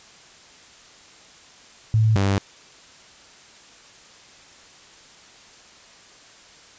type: tone pair in turn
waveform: sine / sawtooth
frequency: 110 / 98.4 Hz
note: A2 / G2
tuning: 0 / +7 cents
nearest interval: major second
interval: 193 cents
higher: first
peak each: -14 / -14 dBFS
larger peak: neither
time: 1.94-2.16 / 2.16-2.38 s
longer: neither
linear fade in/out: 0 ms
effects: white hiss -48 dBFS RMS until 6.78 s + resampled to 16000 Hz